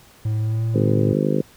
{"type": "tone with pitch glide", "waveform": "triangle", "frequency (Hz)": [108.6, 112.56], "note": ["A2", "A2"], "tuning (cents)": [-22, 40], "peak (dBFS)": -17, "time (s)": [0.25, 1.13], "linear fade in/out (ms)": 5, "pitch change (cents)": 62, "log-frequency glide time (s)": [0.39, 0.64]}
{"type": "harmonic tone", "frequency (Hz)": 51.2, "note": "G#1", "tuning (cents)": -24, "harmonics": [3, 4, 5, 6, 7, 8, 9, 10], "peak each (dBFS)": [-23, -24, -25, -26, -26, -27, -28, -28], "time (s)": [0.74, 1.42], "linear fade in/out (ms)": 10}
{"effects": ["pink hiss -50 dBFS RMS until 1.56 s"]}